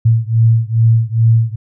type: beating tone pair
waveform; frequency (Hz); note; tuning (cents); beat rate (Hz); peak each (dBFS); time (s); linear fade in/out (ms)
sine; 112.8 / 115.2; A2 / A#2; +44 / -20; 2.4; -11 / -12; 0.05-1.56; 10
effects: none